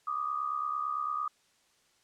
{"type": "tone pair together", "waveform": "sine", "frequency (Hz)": [1170.1, 1239], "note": ["D6", "D#6"], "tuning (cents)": [-7, -8], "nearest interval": "minor second", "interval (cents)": 99, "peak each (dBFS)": [-35, -32], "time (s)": [0.07, 1.28], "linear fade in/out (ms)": 5, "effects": ["white hiss -68 dBFS RMS until 2.03 s", "low-pass 8000 Hz 12 dB/octave"]}